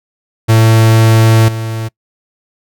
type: tone with level steps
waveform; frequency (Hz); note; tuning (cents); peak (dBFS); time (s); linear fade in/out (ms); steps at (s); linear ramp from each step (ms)
45% pulse; 112.1; A2; +33; -5 / -17; 0.48-1.89; 20; 1.48; 5
effects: noise-tail reverb RT60 0.1 s tail -25 dB re dry